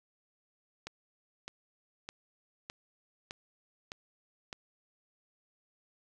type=click train; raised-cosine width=0.2 ms; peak=-23 dBFS; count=7; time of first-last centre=0.87-4.529 s; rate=1.64 Hz; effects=none